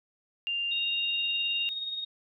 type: tone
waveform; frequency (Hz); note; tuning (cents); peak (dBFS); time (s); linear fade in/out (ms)
sine; 2794; F7; 0; -28; 0.47-1.69; 0
type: tone with tremolo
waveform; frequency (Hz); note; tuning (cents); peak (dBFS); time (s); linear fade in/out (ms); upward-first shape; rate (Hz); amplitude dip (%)
sine; 3729; A#7; 0; -30; 0.71-2.05; 10; sine; 19; 45
effects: none